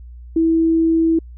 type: tone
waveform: sine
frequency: 326.8 Hz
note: E4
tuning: 15 cents flat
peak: -12 dBFS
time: 0.36-1.19 s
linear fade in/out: 5 ms
effects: added 60 Hz sine -34 dBFS peak until 1.37 s